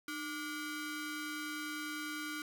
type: ring-modulated tone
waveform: sawtooth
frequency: 870 Hz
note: A5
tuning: 20 cents flat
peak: -32 dBFS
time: 0.08-2.42 s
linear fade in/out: 2 ms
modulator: 565 Hz
effects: none